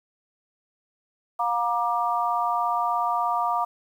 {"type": "harmonic tone", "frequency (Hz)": 236.8, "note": "A#3", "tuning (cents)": 27, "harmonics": [3, 4, 5], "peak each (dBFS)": [-26, -26, -26], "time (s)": [1.39, 3.65], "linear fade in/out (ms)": 10, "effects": ["9-bit"]}